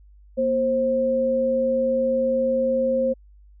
sine tone pair together, 237.2 / 528.5 Hz, A#3 / C5, +30 / +17 cents, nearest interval octave + major second, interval 1387 cents, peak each -26 / -19 dBFS, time 0.37-3.14 s, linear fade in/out 20 ms, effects added 50 Hz sine -47 dBFS peak until 3.6 s

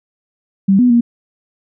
sine tone with pitch steps, 194.6 / 247.2 / 236.7 Hz, G3 / B3 / A#3, -12 / +2 / +27 cents, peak -7 dBFS, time 0.68-1.01 s, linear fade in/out 10 ms, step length 110 ms, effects none

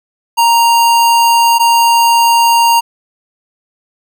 square tone pair in turn, 932.3 / 932.3 Hz, A#5 / A#5, 0 / 0 cents, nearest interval unison, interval 0 cents, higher neither, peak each -7 dBFS, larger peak neither, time 0.37-1.59 / 1.59-2.81 s, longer neither, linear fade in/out 20 ms, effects none

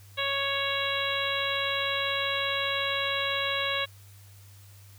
harmonic tone, 554.4 Hz, C#5, in tune, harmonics 1 / 2 / 3 / 4 / 5 / 6 / 7, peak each -34 / -34 / -34 / -34 / -34 / -34 / -34 dBFS, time 0.17-3.86 s, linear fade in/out 20 ms, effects added 99 Hz sine -49 dBFS peak until 4.98 s + white hiss -57 dBFS RMS until 4.98 s

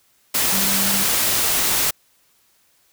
sine tone in noise, 196 Hz, G3, in tune, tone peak -26 dBFS, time 0.52-1.04 s, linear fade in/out 10 ms, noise white, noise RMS -19 dBFS, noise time 0.34-1.91 s, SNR -10 dB, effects white hiss -60 dBFS RMS until 2.92 s

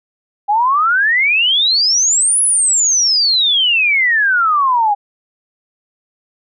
sine exponential two-way sweep, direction up then down, 798 to 10548 to 798 Hz, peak -10 dBFS, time 0.48-4.95 s, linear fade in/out 20 ms, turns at 2.42 s, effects none

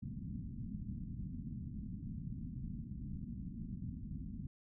white low-pass noise, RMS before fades -44 dBFS, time 0.02-4.47 s, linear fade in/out 5 ms, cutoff 240 Hz, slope 48 dB/octave, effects none

